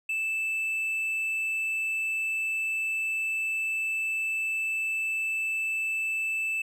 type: tone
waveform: triangle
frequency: 2637 Hz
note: E7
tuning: in tune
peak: -25 dBFS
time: 0.09-6.62 s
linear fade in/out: 5 ms
effects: none